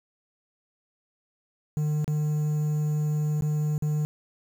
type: tone with dropouts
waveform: triangle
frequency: 151 Hz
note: D3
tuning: 48 cents sharp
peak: -21 dBFS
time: 1.77-4.05 s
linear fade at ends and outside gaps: 0 ms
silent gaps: 2.044-2.079 / 3.409-3.422 / 3.78-3.823 s
effects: 8-bit